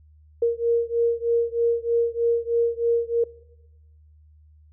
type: beating tone pair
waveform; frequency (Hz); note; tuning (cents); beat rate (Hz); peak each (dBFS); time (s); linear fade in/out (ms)
sine; 466.2 / 469.4; A#4 / A#4; 0 / +12; 3.2; -22; 0.42-3.24; 5
effects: noise-tail reverb RT60 1.0 s tail -22 dB re dry + added 76 Hz sine -50 dBFS peak until 4.72 s